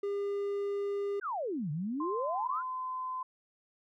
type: tone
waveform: triangle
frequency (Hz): 402.8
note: G4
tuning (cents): +47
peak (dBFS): -29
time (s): 0.03-1.2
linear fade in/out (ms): 5
type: exponential two-way sweep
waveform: sine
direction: down then up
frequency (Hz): 1631 to 141.6 to 1496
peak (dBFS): -32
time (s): 1.21-2.63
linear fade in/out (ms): 50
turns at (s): 1.71
type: tone with pitch glide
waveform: sine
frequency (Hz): 1046.5 to 1025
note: C6 to C6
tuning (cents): 0 to -36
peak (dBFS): -34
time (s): 2-3.23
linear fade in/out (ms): 5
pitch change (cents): -36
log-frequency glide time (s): 2.15-2.26
effects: none